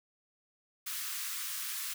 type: high-pass noise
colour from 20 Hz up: white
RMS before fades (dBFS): -38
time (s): 0.86-1.94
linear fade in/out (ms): 10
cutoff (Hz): 1100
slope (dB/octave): 48
effects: none